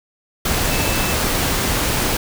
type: tone in noise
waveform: sine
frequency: 2637 Hz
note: E7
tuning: in tune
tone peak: -28 dBFS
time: 0.71-1.14 s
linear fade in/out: 5 ms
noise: pink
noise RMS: -19 dBFS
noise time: 0.45-2.17 s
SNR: -12 dB
effects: none